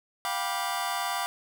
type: chord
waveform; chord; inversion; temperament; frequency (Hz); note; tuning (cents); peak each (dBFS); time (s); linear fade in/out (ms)
sawtooth; G dominant seventh; third; just; 705.6 / 784 / 980 / 1176; F5 / G5 / B5 / D6; +18 / 0 / -14 / +2; -30; 0.25-1.26; 0
effects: none